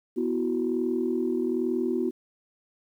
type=chord; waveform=sine; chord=B suspended fourth; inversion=none; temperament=just; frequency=246.9 / 329.3 / 370.4 Hz; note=B3 / E4 / F#4; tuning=0 / -2 / +2 cents; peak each=-28 / -29 / -27 dBFS; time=0.16-2.11 s; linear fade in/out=20 ms; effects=tanh soft clip ceiling -15 dBFS + 10-bit